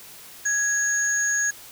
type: tone pair together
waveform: sine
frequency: 1661.2 / 6645 Hz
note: G#6 / G#8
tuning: 0 / 0 cents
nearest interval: 2 octaves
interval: 2400 cents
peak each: -23 dBFS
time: 0.45-1.51 s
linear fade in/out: 10 ms
effects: white hiss -44 dBFS RMS until 1.71 s